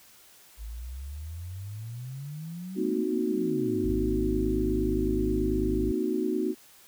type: exponential two-way sweep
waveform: sine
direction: up then down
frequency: 52 to 252.6 to 76.2 Hz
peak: -35 dBFS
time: 0.57-3.97 s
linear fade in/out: 50 ms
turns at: 3.21 s
type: chord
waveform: sine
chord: C half-diminished seventh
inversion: third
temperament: equal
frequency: 233.1 / 261.6 / 311.1 / 370 Hz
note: Bb3 / C4 / Eb4 / Gb4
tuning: 0 / 0 / 0 / 0 cents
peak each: -32 / -33 / -30 / -29 dBFS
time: 2.75-6.55 s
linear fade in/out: 50 ms
type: harmonic tone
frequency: 51.2 Hz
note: G#1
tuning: 24 cents flat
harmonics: 1 / 2 / 3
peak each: -30 / -36 / -40 dBFS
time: 3.84-5.92 s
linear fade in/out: 10 ms
effects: white hiss -55 dBFS RMS until 6.87 s